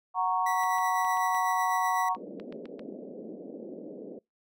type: chord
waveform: sine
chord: F# major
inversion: none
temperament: equal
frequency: 740 / 932.3 / 1108.7 Hz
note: F#5 / A#5 / C#6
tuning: 0 / 0 / 0 cents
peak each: -29 dBFS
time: 0.14-2.17 s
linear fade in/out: 50 ms
type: tone with tremolo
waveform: 45% pulse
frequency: 1956 Hz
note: B6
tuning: 17 cents flat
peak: -33 dBFS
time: 0.46-2.09 s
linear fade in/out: 5 ms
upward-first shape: sine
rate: 8 Hz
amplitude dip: 40%
type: clicks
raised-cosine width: 0.3 ms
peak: -31 dBFS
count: 10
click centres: 0.635 / 0.784 / 1.048 / 1.172 / 1.348 / 2.149 / 2.399 / 2.525 / 2.656 / 2.794 s
type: band-pass noise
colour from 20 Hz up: pink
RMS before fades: -42 dBFS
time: 2.16-4.19 s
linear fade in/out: 5 ms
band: 200 to 570 Hz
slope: 48 dB/octave
effects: noise-tail reverb RT60 0.2 s tail -26 dB re dry